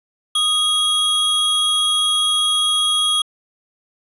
square tone pair together, 1238 / 3305 Hz, D#6 / G#7, -9 / -9 cents, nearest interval octave + perfect fourth, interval 1700 cents, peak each -25 / -16 dBFS, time 0.35-3.22 s, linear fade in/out 5 ms, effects resampled to 32000 Hz

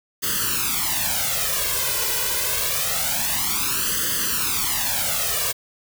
white noise with flanger, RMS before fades -23 dBFS, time 0.22-5.53 s, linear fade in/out 20 ms, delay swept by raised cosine 0.63 to 2.03 ms, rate 0.26 Hz, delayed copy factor +1, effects none

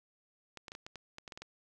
clicks, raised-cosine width 0.2 ms, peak -28 dBFS, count 11, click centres 0.573 / 0.682 / 0.719 / 0.751 / 0.865 / 0.957 / 1.184 / 1.278 / 1.322 / 1.375 / 1.42 s, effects none

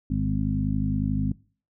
harmonic tone with a mistuned harmonic, 51.1 Hz, G#1, 27 cents flat, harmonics 1 / 2 / 3 / 4 / 5, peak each -29 / -29 / -29 / -29 / -29 dBFS, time 0.1-1.32 s, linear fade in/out 5 ms, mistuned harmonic 5, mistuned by +21 cents, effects noise-tail reverb RT60 0.4 s tail -22 dB re dry

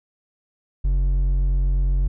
sine tone with hard clipping, 45.86 Hz, F#1, 15 cents flat, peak -18 dBFS, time 0.84-2.08 s, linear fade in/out 10 ms, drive 5 dB, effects none

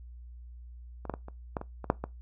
clicks, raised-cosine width 1 ms, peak -26 / -17 / -21 / -29 / -17 / -24 / -25 / -8 / -19 dBFS, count 9, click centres 1.053 / 1.097 / 1.139 / 1.284 / 1.568 / 1.614 / 1.843 / 1.901 / 2.04 s, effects noise-tail reverb RT60 0.2 s tail -21 dB re dry + added 60 Hz sine -44 dBFS peak until 2.21 s

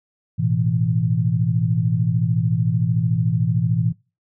sine chord, A suspended second, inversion none, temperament equal, 110 / 123.47 / 164.81 Hz, A2 / B2 / E3, 0 / 0 / 0 cents, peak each -21 dBFS, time 0.38-3.93 s, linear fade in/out 20 ms, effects noise-tail reverb RT60 0.3 s tail -23 dB re dry

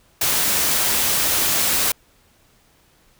white noise, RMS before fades -19 dBFS, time 0.21-1.92 s, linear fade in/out 5 ms, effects pink hiss -57 dBFS RMS until 3.19 s

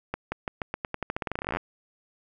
accelerating click train, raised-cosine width 0.5 ms, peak -14 dBFS, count 25, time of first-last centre 0.14-1.57 s, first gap 180 ms, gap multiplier 0.88, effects none

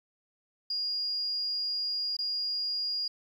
sine tone with dropouts, 4847 Hz, D#8, 46 cents flat, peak -29 dBFS, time 0.7-3.08 s, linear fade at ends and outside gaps 5 ms, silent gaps 2.168-2.188 s, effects 10-bit

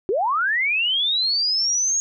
sine linear sweep, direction up, 345.3 to 6645 Hz, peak -18 dBFS, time 0.09-2 s, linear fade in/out 0 ms, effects none

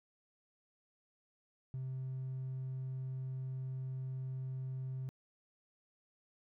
triangle tone, 130.81 Hz, C3, in tune, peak -35 dBFS, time 1.74-5.09 s, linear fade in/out 0 ms, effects tanh soft clip ceiling -34 dBFS

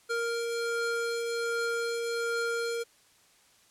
square tone pair together, 466.2 / 1399.9 Hz, A#4 / F6, 0 / +4 cents, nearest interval octave + perfect fifth, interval 1904 cents, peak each -31 / -35 dBFS, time 0.09-2.84 s, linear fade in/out 20 ms, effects white hiss -62 dBFS RMS until 3.7 s + low-pass 10000 Hz 12 dB/octave

